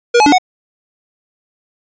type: tone with pitch steps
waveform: square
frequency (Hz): 477.7 / 850 / 290.6 / 738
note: A#4 / G#5 / D4 / F#5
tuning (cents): +42 / +40 / -18 / -5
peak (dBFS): -7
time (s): 0.14-0.384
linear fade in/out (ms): 10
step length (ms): 61
effects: resampled to 16000 Hz